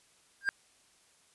triangle tone with exponential growth, 1600 Hz, G6, 35 cents sharp, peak -20 dBFS, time 0.41-0.49 s, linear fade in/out 0 ms, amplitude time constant 17 ms, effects white hiss -65 dBFS RMS until 1.34 s + resampled to 24000 Hz

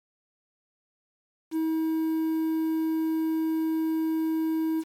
triangle tone with quantisation, 320 Hz, D#4, 49 cents sharp, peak -22 dBFS, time 1.51-4.84 s, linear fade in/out 50 ms, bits 8, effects AAC 64 kbps

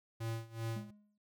square tone with tremolo, 113.7 Hz, A#2, 43 cents flat, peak -36 dBFS, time 0.2-0.91 s, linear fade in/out 10 ms, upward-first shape sine, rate 2.6 Hz, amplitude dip 90%
triangle tone with exponential decay, 207.9 Hz, G#3, 2 cents sharp, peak -38 dBFS, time 0.76-1.18 s, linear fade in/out 5 ms, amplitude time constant 90 ms
effects none

